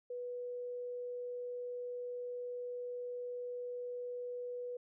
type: tone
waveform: sine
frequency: 490.6 Hz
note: B4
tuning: 12 cents flat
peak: -39 dBFS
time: 0.1-4.77 s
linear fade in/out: 5 ms
effects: none